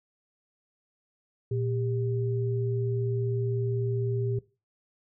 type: tone pair together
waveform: sine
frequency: 117.81 / 397.1 Hz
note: A#2 / G4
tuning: +19 / +22 cents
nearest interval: octave + major sixth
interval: 2103 cents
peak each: -27 / -32 dBFS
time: 1.51-4.39 s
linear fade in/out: 5 ms
effects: noise-tail reverb RT60 0.3 s tail -19 dB re dry